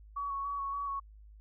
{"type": "tone with vibrato", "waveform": "sine", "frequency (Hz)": 1120, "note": "C#6", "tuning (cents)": 18, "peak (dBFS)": -33, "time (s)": [0.16, 1], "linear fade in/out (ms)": 10, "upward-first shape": "square", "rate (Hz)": 3.5, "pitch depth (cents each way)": 18, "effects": ["added 52 Hz sine -51 dBFS peak until 1.4 s"]}